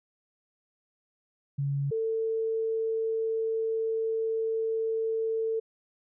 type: tone pair in turn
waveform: sine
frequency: 140.3 / 447 Hz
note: C#3 / A4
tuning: +21 / +27 cents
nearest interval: octave + minor sixth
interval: 2006 cents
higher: second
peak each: -26 dBFS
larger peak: neither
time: 1.58-1.91 / 1.91-5.6 s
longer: second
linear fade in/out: 10 ms
effects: none